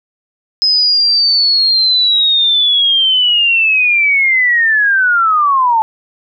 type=linear sweep; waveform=sine; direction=down; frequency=5100 to 866 Hz; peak=-8 dBFS; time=0.62-5.82 s; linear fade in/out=0 ms; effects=none